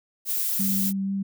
violet noise, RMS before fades -26 dBFS, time 0.25-0.93 s, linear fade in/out 50 ms
sine tone with vibrato, 195.3 Hz, G3, 6 cents flat, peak -24 dBFS, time 0.59-1.23 s, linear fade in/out 10 ms, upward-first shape sine, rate 4.1 Hz, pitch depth 11 cents each way
effects none

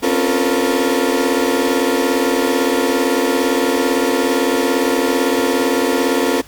35% pulse tone cluster, 261.4 / 279.1 / 350.3 / 442.1 / 478.3 Hz, C4 / C#4 / F4 / A4 / A#4, -1 / +12 / +5 / +8 / +44 cents, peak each -19 dBFS, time 0.02-6.42 s, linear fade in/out 20 ms, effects pink hiss -42 dBFS RMS until 6.47 s

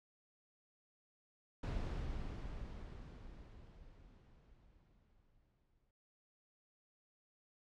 brown noise with exponential decay, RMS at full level -38 dBFS, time 1.63-5.91 s, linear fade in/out 5 ms, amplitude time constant 930 ms, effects low-pass 5000 Hz 12 dB/octave

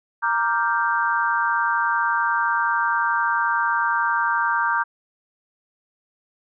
sine chord, G minor seventh, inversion first, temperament equal, 932.3 / 1174.7 / 1396.9 / 1568 Hz, Bb5 / D6 / F6 / G6, 0 / 0 / 0 / 0 cents, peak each -23 / -24 / -27 / -23 dBFS, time 0.22-4.84 s, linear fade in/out 20 ms, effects none

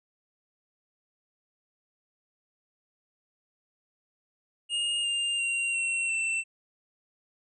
square tone with pitch steps, 2843 / 2802 / 2762 / 2722 / 2683 Hz, F7 / F7 / F7 / F7 / E7, +30 / +5 / -20 / -45 / +30 cents, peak -27 dBFS, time 4.69-6.44 s, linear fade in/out 50 ms, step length 350 ms, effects resampled to 24000 Hz

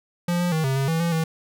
square tone with pitch steps, 174.4 / 176.2 / 158.8 / 133.8 / 136 / 163 / 169.4 / 161.5 Hz, F3 / F3 / D#3 / C3 / C#3 / E3 / E3 / E3, -2 / +16 / +36 / +39 / -33 / -19 / +48 / -35 cents, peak -21 dBFS, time 0.28-1.24 s, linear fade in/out 5 ms, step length 120 ms, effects none

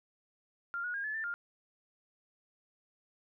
sine tone with pitch steps, 1393 / 1454 / 1620 / 1724 / 1779 / 1405 Hz, F6 / F#6 / G#6 / A6 / A6 / F6, -5 / -31 / -43 / -36 / +19 / +10 cents, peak -34 dBFS, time 0.74-1.34 s, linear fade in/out 0 ms, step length 100 ms, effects none

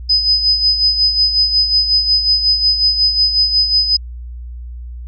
sine tone with tremolo, 5020 Hz, D#8, 15 cents sharp, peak -8 dBFS, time 0.09-3.97 s, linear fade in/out 10 ms, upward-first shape sine, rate 5.5 Hz, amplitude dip 60%, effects added 60 Hz sine -26 dBFS peak until 5.07 s

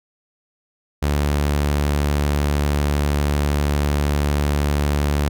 sawtooth tone, 72.7 Hz, D2, 17 cents flat, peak -13 dBFS, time 1.02-5.29 s, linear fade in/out 10 ms, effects none

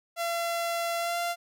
sawtooth tone with pitch glide, 680 to 690.7 Hz, F5 to F5, -46 to -19 cents, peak -24 dBFS, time 0.16-1.36 s, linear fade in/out 50 ms, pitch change +27 cents, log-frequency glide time 0.98-1.18 s, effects none

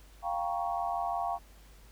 sine chord, G half-diminished seventh, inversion third, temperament equal with one note detuned, 698.5 / 784 / 938.3 / 1108.7 Hz, F5 / G5 / Bb5 / Db6, 0 / 0 / +11 / 0 cents, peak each -33 / -35 / -38 / -38 dBFS, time 0.22-1.39 s, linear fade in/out 50 ms, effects added 50 Hz sine -53 dBFS peak until 1.91 s + pink hiss -60 dBFS RMS until 1.91 s

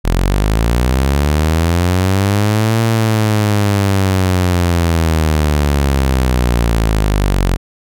sawtooth linear two-way sweep, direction up then down, 40.81 to 114.2 to 44.31 Hz, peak -7 dBFS, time 0.04-7.57 s, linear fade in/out 20 ms, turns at 2.82 s, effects none

